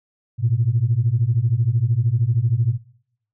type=beating tone pair; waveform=sine; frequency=110 / 123 Hz; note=A2 / B2; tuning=0 / -7 cents; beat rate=13 Hz; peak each=-18 dBFS; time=0.38-2.78 s; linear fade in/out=50 ms; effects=noise-tail reverb RT60 0.8 s tail -24 dB re dry + tanh soft clip ceiling -8 dBFS